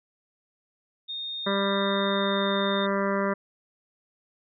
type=tone with pitch glide; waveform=sine; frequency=3680 to 3640 Hz; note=A#7 to A#7; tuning=-23 to -42 cents; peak=-31 dBFS; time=1.08-2.87 s; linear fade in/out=20 ms; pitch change=-19 cents; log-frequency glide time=1.36-2.55 s
type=harmonic tone; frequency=197.6 Hz; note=G3; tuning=14 cents sharp; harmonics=1 / 2 / 3 / 5 / 6 / 7 / 8 / 9 / 10; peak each=-28 / -30 / -29 / -33 / -33 / -36 / -37 / -39 / -39 dBFS; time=1.46-3.34 s; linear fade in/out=10 ms
effects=none